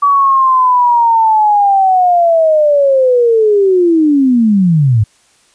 sine linear sweep, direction down, 1145 to 100 Hz, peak -6 dBFS, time 0.02-5.04 s, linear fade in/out 10 ms, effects white hiss -51 dBFS RMS until 5.54 s + resampled to 22050 Hz

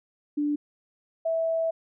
sine tone pair in turn, 293.7 / 654.4 Hz, D4 / E5, 0 / -13 cents, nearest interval octave + major second, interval 1387 cents, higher second, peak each -23 / -23 dBFS, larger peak neither, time 0.37-0.56 / 1.25-1.71 s, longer second, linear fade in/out 10 ms, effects none

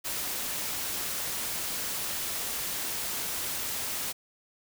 white noise, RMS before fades -33 dBFS, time 0.04-4.13 s, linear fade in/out 20 ms, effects none

